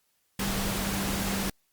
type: tone in noise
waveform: sine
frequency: 196 Hz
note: G3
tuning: in tune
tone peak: -32 dBFS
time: 0.39-1.5 s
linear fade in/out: 5 ms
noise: pink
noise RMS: -31 dBFS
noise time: 0.39-1.5 s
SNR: -4 dB
effects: white hiss -72 dBFS RMS until 1.72 s + Opus 48 kbps